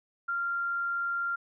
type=tone; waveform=sine; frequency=1388 Hz; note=F6; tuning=11 cents flat; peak=-28 dBFS; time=0.28-1.36 s; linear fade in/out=10 ms; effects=none